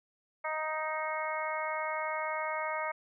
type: harmonic tone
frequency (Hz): 311.7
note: D#4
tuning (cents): +3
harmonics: 2 / 3 / 4 / 5 / 6 / 7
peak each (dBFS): -37 / -37 / -38 / -44 / -43 / -39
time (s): 0.44-2.92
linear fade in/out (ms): 10
effects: none